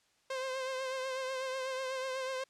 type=tone with vibrato; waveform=sawtooth; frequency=523.3 Hz; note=C5; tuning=in tune; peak=-31 dBFS; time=0.3-2.44 s; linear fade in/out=5 ms; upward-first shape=triangle; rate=8.1 Hz; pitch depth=43 cents each way; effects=white hiss -71 dBFS RMS until 2.49 s + low-pass 7000 Hz 12 dB/octave